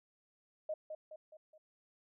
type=tone with echo; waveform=sine; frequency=621 Hz; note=D#5; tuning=3 cents flat; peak=-35 dBFS; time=0.69-0.74 s; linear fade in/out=5 ms; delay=210 ms; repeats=4; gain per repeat=-6 dB; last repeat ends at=1.58 s; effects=none